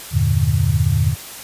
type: chord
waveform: sine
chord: E half-diminished seventh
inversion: none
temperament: equal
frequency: 82.41 / 98 / 116.54 / 146.83 Hz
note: E2 / G2 / Bb2 / D3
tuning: 0 / 0 / 0 / 0 cents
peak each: -19 dBFS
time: 0.11-1.16 s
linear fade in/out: 50 ms
effects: white hiss -34 dBFS RMS until 1.43 s + resampled to 32000 Hz